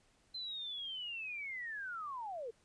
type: linear sweep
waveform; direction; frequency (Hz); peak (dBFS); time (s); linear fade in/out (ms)
sine; down; 4104 to 430.4; -40; 0.34-2.51; 10
effects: pink hiss -71 dBFS RMS until 2.64 s + resampled to 22050 Hz